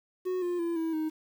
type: tone with pitch steps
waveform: triangle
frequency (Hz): 367.5 / 352.9 / 339 / 325.5 / 312.6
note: F#4 / F4 / E4 / E4 / D#4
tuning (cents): -12 / +18 / +49 / -22 / +8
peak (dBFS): -26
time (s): 0.25-1.1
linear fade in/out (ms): 20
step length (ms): 170
effects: 9-bit